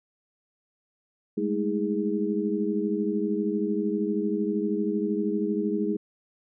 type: tone cluster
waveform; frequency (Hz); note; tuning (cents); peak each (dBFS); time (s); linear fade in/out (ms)
sine; 203.8 / 216.6 / 318.5 / 411.1; G#3 / A3 / D#4 / G#4; -32 / -27 / +41 / -18; -29 / -31 / -29 / -29; 1.37-5.97; 10
effects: none